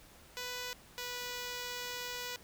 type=tone pair in turn; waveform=5% pulse; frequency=495 / 491 Hz; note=B4 / B4; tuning=+4 / -10 cents; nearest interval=unison; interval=14 cents; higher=first; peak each=-27 dBFS; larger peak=neither; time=0.37-0.73 / 0.98-2.36 s; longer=second; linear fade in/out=0 ms; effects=pink hiss -58 dBFS RMS until 2.43 s